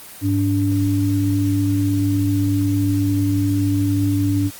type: tone pair together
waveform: sine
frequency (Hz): 102.2 / 289.1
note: G#2 / D4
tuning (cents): -27 / -27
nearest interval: octave + tritone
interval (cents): 1800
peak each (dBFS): -18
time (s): 0.21-4.51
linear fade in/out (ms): 50
effects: white hiss -38 dBFS RMS until 4.59 s + Opus 24 kbps